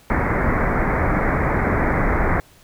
pink low-pass noise, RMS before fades -19 dBFS, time 0.1-2.4 s, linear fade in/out 0 ms, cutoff 2200 Hz, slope 96 dB/octave, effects pink hiss -51 dBFS RMS until 2.63 s

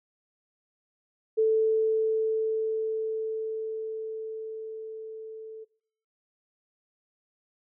sine tone with level ramp, 440.5 Hz, A4, 2 cents sharp, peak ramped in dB -19 to -39 dBFS, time 1.37-5.65 s, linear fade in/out 20 ms, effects noise-tail reverb RT60 0.6 s tail -22 dB re dry

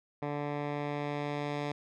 10% pulse tone with low-pass filter sweep, 145.9 Hz, D3, 11 cents flat, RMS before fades -35 dBFS, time 0.22-1.72 s, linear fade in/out 5 ms, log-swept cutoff 1700 to 4200 Hz, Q 0.8, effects none

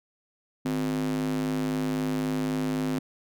square tone with high-pass filter, 51.91 Hz, G#1, in tune, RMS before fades -28 dBFS, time 0.65-2.99 s, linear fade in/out 5 ms, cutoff 220 Hz, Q 9.3, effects none

